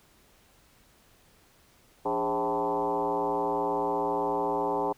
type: tone with frequency modulation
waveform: sine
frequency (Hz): 647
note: E5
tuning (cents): -32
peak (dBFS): -25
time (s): 2.05-4.93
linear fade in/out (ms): 10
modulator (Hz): 118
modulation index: 2.9
effects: pink hiss -61 dBFS RMS until 4.97 s